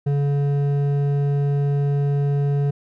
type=tone with hard clipping; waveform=sine; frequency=142.3 Hz; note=C#3; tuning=46 cents sharp; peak=-19 dBFS; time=0.06-2.71 s; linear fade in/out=10 ms; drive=8 dB; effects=none